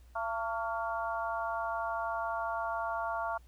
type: harmonic tone with a mistuned harmonic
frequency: 226 Hz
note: A3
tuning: 47 cents sharp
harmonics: 3 / 4 / 5 / 6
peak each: -36 / -37 / -38 / -39 dBFS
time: 0.15-3.38 s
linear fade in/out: 10 ms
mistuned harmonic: 6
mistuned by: +52 cents
effects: added 60 Hz sine -54 dBFS peak until 3.47 s + pink hiss -68 dBFS RMS until 3.47 s